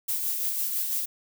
violet noise with tremolo, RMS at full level -27 dBFS, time 0.08-1.06 s, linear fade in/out 10 ms, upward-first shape sine, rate 6 Hz, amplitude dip 35%, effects none

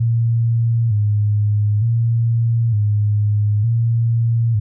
sine tone with vibrato, 110 Hz, A2, in tune, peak -13 dBFS, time 0-4.6 s, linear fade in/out 10 ms, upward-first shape square, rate 0.55 Hz, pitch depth 89 cents each way, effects none

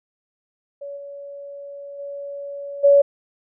sine tone with level steps, 565 Hz, C#5, 33 cents sharp, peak -30 / -33 / -29 / -9 dBFS, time 0.81-3.02 s, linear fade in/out 10 ms, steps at 0.96 / 1.98 / 2.83 s, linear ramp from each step 20 ms, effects none

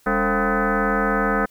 sine tone with frequency modulation, 531 Hz, C5, 25 cents sharp, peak -17 dBFS, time 0.06-1.46 s, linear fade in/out 10 ms, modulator 245 Hz, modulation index 4.6, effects white hiss -57 dBFS RMS until 1.5 s

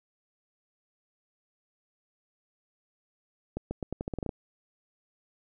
accelerating click train, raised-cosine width 2 ms, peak -19 dBFS, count 11, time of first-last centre 3.57-4.292 s, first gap 140 ms, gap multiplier 0.84, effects none

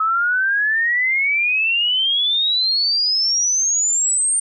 sine exponential sweep, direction up, 1279 to 8900 Hz, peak -15 dBFS, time 0-4.4 s, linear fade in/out 5 ms, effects none

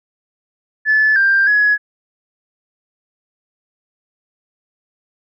sine tone with pitch steps, 1733 / 1586 / 1682 Hz, A6 / G6 / G#6, -27 / +20 / +22 cents, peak -9 dBFS, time 0.85-1.78 s, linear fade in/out 50 ms, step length 310 ms, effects tanh soft clip ceiling -5 dBFS

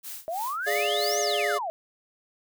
blue noise with tremolo, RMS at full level -37 dBFS, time 0.03-1.33 s, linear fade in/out 20 ms, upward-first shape sine, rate 3.1 Hz, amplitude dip 95%
sine exponential two-way sweep, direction up then down, 622.3 to 6645 to 622.3 Hz, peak -28 dBFS, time 0.28-1.7 s, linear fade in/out 0 ms, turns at 1.2 s
square chord, D diminished, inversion second, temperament equal, 415.3 / 587.3 / 698.5 Hz, Ab4 / D5 / F5, 0 / 0 / 0 cents, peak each -30 dBFS, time 0.66-1.59 s, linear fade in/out 20 ms
effects none

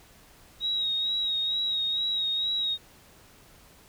sine tone with vibrato, 3800 Hz, A#7, 33 cents sharp, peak -25 dBFS, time 0.6-2.78 s, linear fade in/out 50 ms, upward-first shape sine, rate 2.2 Hz, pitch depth 37 cents each way, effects pink hiss -55 dBFS RMS until 3.88 s

